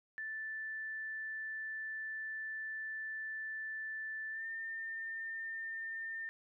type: tone with pitch glide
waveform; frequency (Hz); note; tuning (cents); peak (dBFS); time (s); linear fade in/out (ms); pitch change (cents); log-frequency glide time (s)
sine; 1760 to 1805.3; A6 to A6; 0 to +44; -39; 0.18-6.29; 0; +44; 4.31-4.45
effects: none